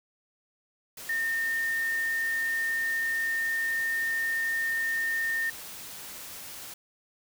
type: tone in noise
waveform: sine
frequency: 1823 Hz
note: A#6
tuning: 39 cents flat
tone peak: -26 dBFS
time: 1.09-5.5 s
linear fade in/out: 5 ms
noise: white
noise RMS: -42 dBFS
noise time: 0.97-6.74 s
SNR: +13 dB
effects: none